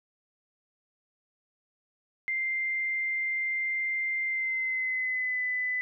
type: tone with pitch glide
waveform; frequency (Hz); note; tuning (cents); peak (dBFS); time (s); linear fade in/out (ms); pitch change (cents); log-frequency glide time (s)
sine; 2093 to 2002; C7 to B6; 0 to +23; -27; 2.28-5.81; 0; -77; 4.25-5.42
effects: none